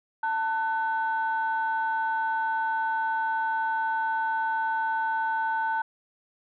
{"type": "tone pair together", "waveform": "sine", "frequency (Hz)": [891.9, 1500], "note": ["A5", "F#6"], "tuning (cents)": [23, 23], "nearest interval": "major sixth", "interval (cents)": 900, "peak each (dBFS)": [-25, -29], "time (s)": [0.23, 5.82], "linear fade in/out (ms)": 5, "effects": ["tanh soft clip ceiling -17 dBFS"]}